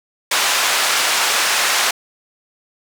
pink band-pass noise, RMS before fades -17 dBFS, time 0.31-1.91 s, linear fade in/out 5 ms, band 990 to 9100 Hz, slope 12 dB/octave, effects none

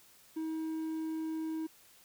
triangle tone, 318.6 Hz, D#4, 41 cents sharp, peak -32 dBFS, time 0.36-1.67 s, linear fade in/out 10 ms, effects white hiss -61 dBFS RMS until 2.04 s

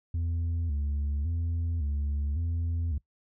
sine tone with vibrato, 77.78 Hz, D#2, in tune, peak -24 dBFS, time 0.14-2.98 s, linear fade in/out 5 ms, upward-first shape square, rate 0.9 Hz, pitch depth 130 cents each way, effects noise-tail reverb RT60 0.1 s tail -22 dB re dry + tanh soft clip ceiling -26 dBFS

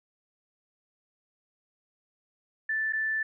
sine tone with dropouts, 1760 Hz, A6, in tune, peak -26 dBFS, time 2.69-3.23 s, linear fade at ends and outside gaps 5 ms, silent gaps 2.925-2.932 s, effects none

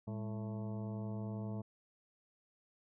harmonic tone with a mistuned harmonic, 110 Hz, A2, in tune, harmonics 1 / 2 / 3 / 4 / 5 / 6 / 8 / 9 / 10, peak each -41 / -42 / -53 / -52 / -57 / -52 / -57 / -65 / -63 dBFS, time 0.07-1.62 s, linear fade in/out 10 ms, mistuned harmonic 2, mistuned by -100 cents, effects none

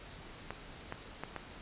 clicks, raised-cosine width 0.5 ms, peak -23 dBFS, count 4, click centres 0.506 / 0.924 / 1.236 / 1.363 s, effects pink hiss -50 dBFS RMS until 1.61 s + resampled to 8000 Hz

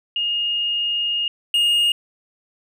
sine / triangle tone pair in turn, 2847 / 2847 Hz, F7 / F7, +33 / +33 cents, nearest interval unison, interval 0 cents, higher neither, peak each -19 / -13 dBFS, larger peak second, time 0.16-1.28 / 1.54-1.92 s, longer first, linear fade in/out 2 ms, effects none

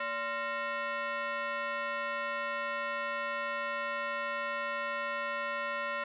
sine tone with frequency modulation, 233.1 Hz, A#3, in tune, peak -32 dBFS, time 0-6.04 s, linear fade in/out 5 ms, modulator 808 Hz, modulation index 2.6, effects none

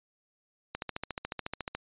click train, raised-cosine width 0.3 ms, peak -18 dBFS, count 15, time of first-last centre 0.75-1.75 s, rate 14 Hz, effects resampled to 8000 Hz

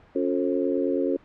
harmonic tone with a mistuned harmonic, 89.2 Hz, F2, 37 cents sharp, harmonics 3 / 4 / 5 / 6, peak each -26 / -27 / -28 / -29 dBFS, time 0.15-1.17 s, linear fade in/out 10 ms, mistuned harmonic 3, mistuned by +64 cents, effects pink hiss -54 dBFS RMS until 1.24 s + low-pass 2000 Hz 12 dB/octave

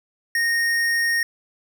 sine tone with tanh clipping, 1854 Hz, A#6, 10 cents flat, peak -20 dBFS, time 0.35-1.23 s, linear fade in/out 2 ms, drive 18 dB, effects none

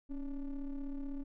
triangle ring-modulated tone, 147 Hz, D3, 2 cents sharp, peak -32 dBFS, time 0.09-1.24 s, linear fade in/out 20 ms, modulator 129 Hz, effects none

